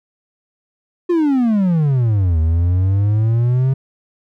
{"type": "exponential two-way sweep", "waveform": "triangle", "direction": "down then up", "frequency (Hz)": [360.3, 78.4, 135.4], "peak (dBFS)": -10, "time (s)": [1.09, 3.74], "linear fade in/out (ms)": 10, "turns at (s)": 2.39, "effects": []}